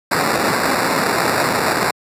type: noise with sample-and-hold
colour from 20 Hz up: white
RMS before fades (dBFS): -17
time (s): 0.11-1.91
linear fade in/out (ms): 5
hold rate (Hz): 3150
effects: high-pass 150 Hz 12 dB/octave + resampled to 32000 Hz